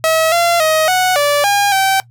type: tone with pitch steps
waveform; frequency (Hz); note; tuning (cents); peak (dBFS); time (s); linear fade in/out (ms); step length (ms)
sawtooth; 643 / 686 / 630 / 738 / 580 / 810 / 773; E5 / F5 / D#5 / F#5 / D5 / G#5 / G5; -43 / -31 / +21 / -5 / -22 / -43 / -24; -7; 0.04-2; 0; 280
effects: noise-tail reverb RT60 0.1 s tail -20 dB re dry + added 119 Hz sine -42 dBFS peak until 2.1 s